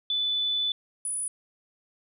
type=tone pair in turn; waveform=sine; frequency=3489 / 9868 Hz; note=A7 / D#9; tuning=-15 / -15 cents; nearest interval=octave + tritone; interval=1800 cents; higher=second; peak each=-24 / -28 dBFS; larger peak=first; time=0.1-0.72 / 1.05-1.28 s; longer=first; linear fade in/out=2 ms; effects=none